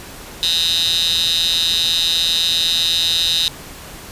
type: tone with high-pass filter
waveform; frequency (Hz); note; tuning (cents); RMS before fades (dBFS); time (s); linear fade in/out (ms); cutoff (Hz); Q
15% pulse; 168; E3; +33; -17; 0.43-3.48; 0; 3700; 9.4
effects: pink hiss -35 dBFS RMS until 4.11 s + resampled to 32000 Hz